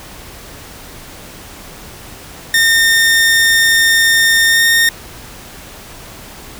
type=tone with pitch glide; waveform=sawtooth; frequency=1823 to 1836.7 Hz; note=A#6 to A#6; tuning=-39 to -26 cents; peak=-5 dBFS; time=2.54-4.89 s; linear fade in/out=2 ms; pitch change=+13 cents; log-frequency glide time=4.47-4.63 s; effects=pink hiss -34 dBFS RMS until 6.59 s